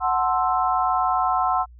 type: chord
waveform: sine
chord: F# half-diminished seventh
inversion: none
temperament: equal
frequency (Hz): 740 / 880 / 1046.5 / 1318.5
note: F#5 / A5 / C6 / E6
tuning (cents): 0 / 0 / 0 / 0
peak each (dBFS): -22 / -28 / -23 / -25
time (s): 0-1.66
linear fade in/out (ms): 50
effects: added 60 Hz sine -43 dBFS peak until 1.79 s